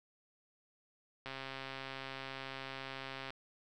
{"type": "click train", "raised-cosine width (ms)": 0.3, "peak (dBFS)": -27, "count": 275, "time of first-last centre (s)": [1.26, 3.305], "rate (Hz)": 134, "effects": []}